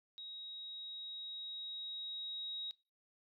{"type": "tone with level ramp", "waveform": "sine", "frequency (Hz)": 3800, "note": "A#7", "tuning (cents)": 33, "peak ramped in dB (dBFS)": [-46, -40], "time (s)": [0.18, 2.71], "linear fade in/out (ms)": 0, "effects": ["noise-tail reverb RT60 0.3 s tail -21 dB re dry"]}